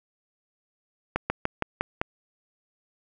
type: slowing click train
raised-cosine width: 0.5 ms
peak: -9 dBFS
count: 6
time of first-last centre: 1.16-2.015 s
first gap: 140 ms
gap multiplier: 1.1
effects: none